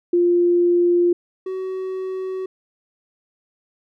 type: tone pair in turn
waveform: sine / triangle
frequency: 349.5 / 376.3 Hz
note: F4 / F#4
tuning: +1 / +29 cents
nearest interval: minor second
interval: 128 cents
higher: second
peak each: -13 / -22 dBFS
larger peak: first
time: 0.13-1.13 / 1.46-2.46 s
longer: neither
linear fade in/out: 5 ms
effects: none